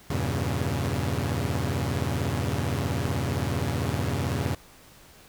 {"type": "chord", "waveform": "sawtooth", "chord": "E diminished seventh", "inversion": "none", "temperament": "equal with one note detuned", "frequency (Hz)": [82.41, 98, 119.33, 138.59], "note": ["E2", "G2", "Bb2", "Db3"], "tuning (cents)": [0, 0, 41, 0], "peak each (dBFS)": -27, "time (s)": [0.1, 4.55], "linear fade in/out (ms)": 5, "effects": ["pink hiss -52 dBFS RMS until 5.28 s"]}